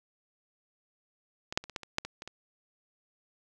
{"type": "clicks", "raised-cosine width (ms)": 0.2, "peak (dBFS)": [-20, -7, -27, -27, -17, -26, -10, -21, -24, -24], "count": 10, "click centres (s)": [1.525, 1.575, 1.64, 1.697, 1.762, 1.833, 1.984, 2.05, 2.221, 2.276], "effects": []}